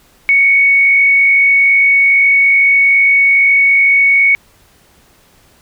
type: tone with frequency modulation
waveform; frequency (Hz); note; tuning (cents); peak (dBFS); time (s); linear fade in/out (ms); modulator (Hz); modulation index
sine; 2224; C#7; +5; -6; 0.29-4.35; 0; 49.6; 0.47
effects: pink hiss -49 dBFS RMS until 5.61 s